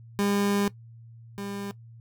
30% pulse tone pair in turn, 201.9 / 200.3 Hz, G#3 / G3, -49 / +38 cents, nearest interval unison, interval 13 cents, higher first, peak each -20 / -30 dBFS, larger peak first, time 0.19-0.68 / 1.38-1.71 s, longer first, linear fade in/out 0 ms, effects noise-tail reverb RT60 0.1 s tail -18 dB re dry + added 115 Hz sine -45 dBFS peak until 2 s

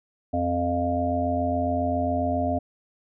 harmonic tone, 87.31 Hz, F2, in tune, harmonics 1 / 3 / 5 / 7 / 8, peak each -29 / -27 / -38 / -28 / -27 dBFS, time 0.33-2.59 s, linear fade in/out 10 ms, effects none

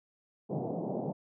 pink band-pass noise, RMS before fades -35 dBFS, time 0.49-1.13 s, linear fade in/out 20 ms, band 130 to 790 Hz, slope 48 dB/octave, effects none

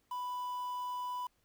triangle tone with quantisation, 991 Hz, B5, 6 cents sharp, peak -34 dBFS, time 0.11-1.27 s, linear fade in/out 5 ms, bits 9, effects pink hiss -75 dBFS RMS until 1.44 s

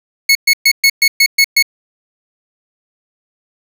25% pulse tone bursts, 2195 Hz, C#7, 18 cents flat, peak -3 dBFS, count 8, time 0.29-1.626 s, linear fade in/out 5 ms, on 62 ms, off 120 ms, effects none

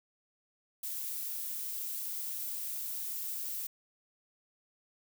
violet noise, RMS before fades -38 dBFS, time 0.83-3.67 s, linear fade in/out 5 ms, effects none

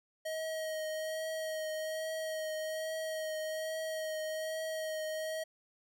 square tone with vibrato, 631 Hz, D#5, 24 cents sharp, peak -36 dBFS, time 0.25-5.44 s, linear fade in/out 10 ms, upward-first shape triangle, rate 1.2 Hz, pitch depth 21 cents each way, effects none

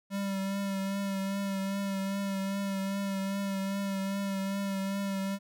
square tone with vibrato, 196 Hz, G3, in tune, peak -31 dBFS, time 0.1-5.39 s, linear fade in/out 50 ms, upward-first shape triangle, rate 2.5 Hz, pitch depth 30 cents each way, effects none

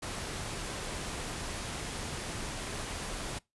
pink noise, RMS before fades -38 dBFS, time 0.02-3.39 s, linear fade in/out 10 ms, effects noise-tail reverb RT60 0.2 s tail -23 dB re dry + resampled to 24000 Hz

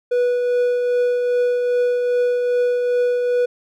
triangle tone with tremolo, 490 Hz, B4, 14 cents flat, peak -12 dBFS, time 0.11-3.46 s, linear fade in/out 10 ms, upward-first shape triangle, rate 2.5 Hz, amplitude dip 35%, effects none

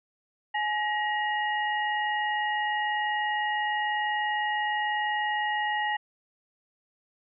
sine tone cluster, 844 / 1897 / 2864 Hz, G#5 / A#6 / F7, +28 / +30 / +43 cents, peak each -28 / -29 / -37 dBFS, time 0.54-5.97 s, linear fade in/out 10 ms, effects none

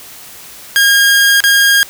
sawtooth tone with dropouts, 1623 Hz, G#6, 40 cents flat, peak -3 dBFS, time 0.76-1.83 s, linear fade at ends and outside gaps 0 ms, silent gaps 1.404-1.439 s, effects white hiss -34 dBFS RMS until 1.89 s

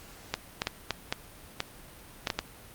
clicks, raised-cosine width 0.2 ms, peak -10 dBFS, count 9, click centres 0.34 / 0.619 / 0.671 / 0.907 / 1.125 / 1.604 / 2.272 / 2.302 / 2.39 s, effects pink hiss -50 dBFS RMS until 2.74 s + Opus 48 kbps

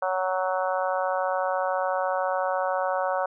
harmonic tone, 186 Hz, F#3, 9 cents sharp, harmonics 3 / 4 / 5 / 6 / 7 / 8, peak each -27 / -29 / -31 / -33 / -34 / -35 dBFS, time 0.02-3.26 s, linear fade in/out 5 ms, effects none

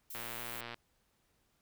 violet noise, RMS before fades -45 dBFS, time 0.1-0.61 s, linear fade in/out 5 ms
click train, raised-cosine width 0.3 ms, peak -27 dBFS, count 71, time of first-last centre 0.15-0.743 s, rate 118 Hz
effects pink hiss -75 dBFS RMS until 1.61 s

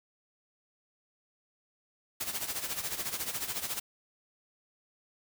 white noise with tremolo, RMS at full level -33 dBFS, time 2.2-3.8 s, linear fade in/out 10 ms, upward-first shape sine, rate 14 Hz, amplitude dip 70%, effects none

